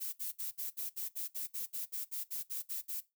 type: noise bursts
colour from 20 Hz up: violet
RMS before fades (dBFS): -39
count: 16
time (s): 0-3.01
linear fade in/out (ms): 20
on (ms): 130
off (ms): 62
effects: noise-tail reverb RT60 0.2 s tail -17 dB re dry